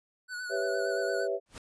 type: tone with vibrato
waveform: square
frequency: 1480 Hz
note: F#6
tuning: in tune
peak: -36 dBFS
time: 0.28-1.28 s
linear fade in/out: 50 ms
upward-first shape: sine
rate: 8.7 Hz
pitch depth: 34 cents each way
type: chord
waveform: sine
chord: C# half-diminished seventh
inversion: second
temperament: equal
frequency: 392 / 493.9 / 554.4 / 659.3 Hz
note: G4 / B4 / C#5 / E5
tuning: 0 / 0 / 0 / 0 cents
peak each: -33 / -34 / -34 / -34 dBFS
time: 0.49-1.4 s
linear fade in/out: 50 ms
type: noise with exponential growth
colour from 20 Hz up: pink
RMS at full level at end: -40 dBFS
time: 1.46-1.58 s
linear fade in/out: 1 ms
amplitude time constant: 26 ms
effects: resampled to 22050 Hz